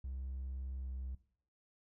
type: tone with pitch glide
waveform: triangle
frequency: 65.6 to 64.66 Hz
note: C2 to C2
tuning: +5 to -20 cents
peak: -37 dBFS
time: 0.04-1.15 s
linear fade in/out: 5 ms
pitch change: -25 cents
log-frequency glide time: 0.77-0.89 s
effects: noise-tail reverb RT60 0.6 s tail -19 dB re dry + tanh soft clip ceiling -34 dBFS

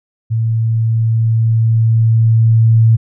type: tone with level ramp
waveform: sine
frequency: 113 Hz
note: A2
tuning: 47 cents sharp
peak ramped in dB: -12 to -5 dBFS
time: 0.3-2.97 s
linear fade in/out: 20 ms
effects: none

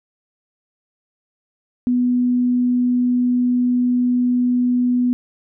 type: tone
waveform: sine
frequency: 246.9 Hz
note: B3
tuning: in tune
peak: -14 dBFS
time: 1.87-5.13 s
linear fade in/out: 0 ms
effects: none

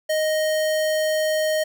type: tone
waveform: square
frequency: 622.3 Hz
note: D#5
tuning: in tune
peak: -20 dBFS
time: 0.09-1.64 s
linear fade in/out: 10 ms
effects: none

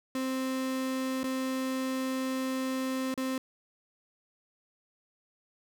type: tone with dropouts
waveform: 35% pulse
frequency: 261.6 Hz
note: C4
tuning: in tune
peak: -28 dBFS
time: 0.15-3.38 s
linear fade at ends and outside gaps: 2 ms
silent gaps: 1.233-1.24 / 3.141-3.176 s
effects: none

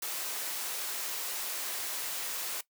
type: high-pass noise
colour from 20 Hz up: white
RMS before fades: -36 dBFS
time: 0.02-2.61 s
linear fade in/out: 5 ms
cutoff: 400 Hz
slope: 12 dB/octave
effects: noise-tail reverb RT60 0.1 s tail -18 dB re dry

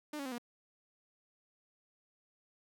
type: tone with pitch steps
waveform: sawtooth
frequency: 300 / 278.3 / 258.2 / 239.5 Hz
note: D4 / C#4 / C4 / A#3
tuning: +37 / +7 / -23 / +47 cents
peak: -35 dBFS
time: 0.13-0.382 s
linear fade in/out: 5 ms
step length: 63 ms
effects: none

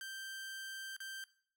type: tone with dropouts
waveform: sawtooth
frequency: 1568 Hz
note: G6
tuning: in tune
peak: -40 dBFS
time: 0.01-1.24 s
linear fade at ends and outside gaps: 1 ms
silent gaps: 0.965-1.003 s
effects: noise-tail reverb RT60 0.5 s tail -18 dB re dry

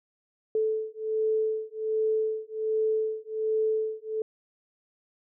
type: beating tone pair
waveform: sine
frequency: 436.4 / 437.7 Hz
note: A4 / A4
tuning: -14 / -9 cents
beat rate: 1.3 Hz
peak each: -28 dBFS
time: 0.55-4.22 s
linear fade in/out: 2 ms
effects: none

